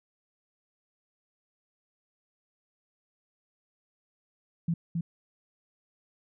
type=tone with echo; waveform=sine; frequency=167.7 Hz; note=E3; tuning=30 cents sharp; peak=-24 dBFS; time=4.68-4.74 s; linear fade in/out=5 ms; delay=270 ms; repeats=1; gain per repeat=-3 dB; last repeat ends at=5.01 s; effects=none